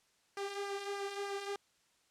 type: tone with flanger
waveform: sawtooth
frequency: 399.7 Hz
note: G4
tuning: 34 cents sharp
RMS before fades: -40 dBFS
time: 0.37-1.56 s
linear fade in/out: 2 ms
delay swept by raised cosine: 0.26 to 2.66 ms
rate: 3.3 Hz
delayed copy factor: -0.5
effects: white hiss -72 dBFS RMS until 2.1 s + low-pass 8000 Hz 12 dB/octave